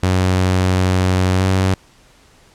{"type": "tone with pitch glide", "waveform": "sawtooth", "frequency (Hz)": [92.5, 94.5], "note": ["F#2", "F#2"], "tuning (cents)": [0, 37], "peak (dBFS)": -9, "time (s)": [0.03, 1.74], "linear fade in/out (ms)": 0, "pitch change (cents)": 37, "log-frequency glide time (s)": [1.33, 1.44], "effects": ["pink hiss -50 dBFS RMS until 2.54 s", "low-pass 9000 Hz 12 dB/octave"]}